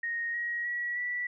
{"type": "tone with pitch steps", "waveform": "sine", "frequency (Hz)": [1864.7, 1895.1, 1926, 1957.4], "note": ["A#6", "A#6", "B6", "B6"], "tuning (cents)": [0, 28, -44, -16], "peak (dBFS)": -30, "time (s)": [0.03, 1.27], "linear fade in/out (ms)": 5, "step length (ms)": 310, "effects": []}